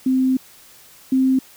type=tone pair in turn; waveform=sine; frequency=260.1 / 262.2 Hz; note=C4 / C4; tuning=-10 / +4 cents; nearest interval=unison; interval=14 cents; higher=second; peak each=-14 / -13 dBFS; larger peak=second; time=0.06-0.37 / 1.12-1.39 s; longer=first; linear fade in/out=5 ms; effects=white hiss -47 dBFS RMS until 1.56 s